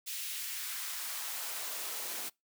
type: noise with high-pass filter sweep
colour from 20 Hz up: white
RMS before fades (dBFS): -39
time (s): 0.06-2.3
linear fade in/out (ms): 20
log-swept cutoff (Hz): 2900 to 270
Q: 1
effects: noise-tail reverb RT60 0.2 s tail -25 dB re dry